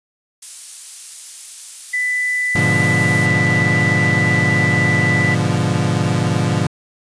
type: noise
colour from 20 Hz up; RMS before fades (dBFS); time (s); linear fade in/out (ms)
violet; -27; 0.42-3.26; 5
type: tone with pitch glide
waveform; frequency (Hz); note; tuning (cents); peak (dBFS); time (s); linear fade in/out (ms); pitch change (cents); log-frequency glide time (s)
sine; 1992 to 1979.4; B6 to B6; +14 to +3; -16; 1.93-5.35; 10; -11; 2.32-3.41
type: chord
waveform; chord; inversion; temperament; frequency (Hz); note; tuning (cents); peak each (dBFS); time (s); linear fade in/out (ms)
35% pulse; G# diminished seventh; none; equal; 103.83 / 123.47 / 146.83 / 174.61; G#2 / B2 / D3 / F3; 0 / 0 / 0 / 0; -19; 2.55-6.67; 5
effects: resampled to 22050 Hz